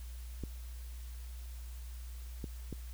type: clicks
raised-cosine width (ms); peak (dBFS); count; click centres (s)
3; -27; 3; 0.437 / 2.442 / 2.727
effects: added 60 Hz sine -42 dBFS peak until 2.93 s + white hiss -58 dBFS RMS until 2.93 s